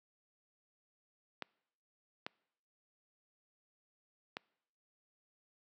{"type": "clicks", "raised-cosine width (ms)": 0.3, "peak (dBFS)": -23, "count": 3, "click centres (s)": [1.423, 2.265, 4.369], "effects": ["noise-tail reverb RT60 0.8 s tail -26 dB re dry", "high-pass 200 Hz 12 dB/octave"]}